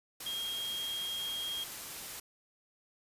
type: tone in noise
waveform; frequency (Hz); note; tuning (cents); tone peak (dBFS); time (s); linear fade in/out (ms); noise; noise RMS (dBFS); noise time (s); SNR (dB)
sine; 3246; G#7; -40; -35; 0.26-1.64; 5; white; -43; 0.2-2.2; +5
effects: resampled to 32000 Hz